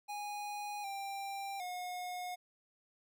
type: tone with pitch steps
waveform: square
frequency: 825 / 790 / 722 Hz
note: G#5 / G5 / F#5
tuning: -12 / +13 / -43 cents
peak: -40 dBFS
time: 0.08-2.36 s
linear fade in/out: 20 ms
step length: 760 ms
effects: none